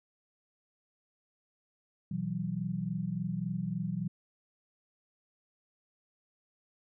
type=chord; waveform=sine; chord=B suspended fourth; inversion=none; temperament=equal with one note detuned; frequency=123.47 / 164.81 / 188.34 Hz; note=B2 / E3 / F#3; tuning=0 / 0 / +31 cents; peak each=-39 / -35 / -35 dBFS; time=2.11-4.08 s; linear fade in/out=5 ms; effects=none